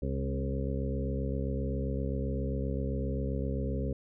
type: harmonic tone with a mistuned harmonic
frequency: 67.6 Hz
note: C#2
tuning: 43 cents flat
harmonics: 1 / 2 / 3 / 4 / 6 / 7 / 8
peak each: -33 / -36 / -38 / -39 / -41 / -41 / -42 dBFS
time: 0.02-3.93 s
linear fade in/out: 5 ms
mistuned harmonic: 2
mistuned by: -19 cents
effects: none